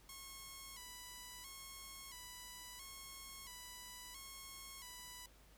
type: tone with vibrato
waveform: 5% pulse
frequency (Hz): 1037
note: C6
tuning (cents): -16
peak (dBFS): -39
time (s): 0.09-5.26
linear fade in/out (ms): 2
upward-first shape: square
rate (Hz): 0.74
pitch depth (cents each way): 83
effects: added 50 Hz sine -64 dBFS peak until 5.57 s + pink hiss -67 dBFS RMS until 5.57 s